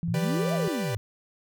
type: tone with vibrato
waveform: sine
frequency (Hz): 167.9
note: E3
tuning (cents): +32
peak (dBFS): -26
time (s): 0.03-0.68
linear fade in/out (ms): 0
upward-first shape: triangle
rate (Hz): 2.9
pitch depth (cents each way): 20
type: exponential two-way sweep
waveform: sine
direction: up then down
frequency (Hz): 97.9 to 698.5 to 97.9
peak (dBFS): -28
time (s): 0.08-0.97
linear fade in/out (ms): 0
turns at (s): 0.54
type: chord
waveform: sawtooth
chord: G major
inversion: none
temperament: equal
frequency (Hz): 392 / 493.9 / 587.3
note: G4 / B4 / D5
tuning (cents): 0 / 0 / 0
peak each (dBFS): -31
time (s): 0.14-0.95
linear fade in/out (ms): 2
effects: none